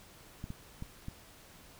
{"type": "clicks", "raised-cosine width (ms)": 5, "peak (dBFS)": -27, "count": 4, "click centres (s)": [0.441, 0.504, 0.824, 1.084], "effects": ["pink hiss -56 dBFS RMS until 1.79 s"]}